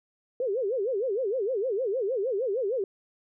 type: tone with vibrato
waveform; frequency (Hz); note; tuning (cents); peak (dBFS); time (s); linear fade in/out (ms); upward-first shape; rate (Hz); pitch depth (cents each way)
sine; 453.7; A#4; -47; -25; 0.4-2.84; 2; sine; 6.5; 290
effects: none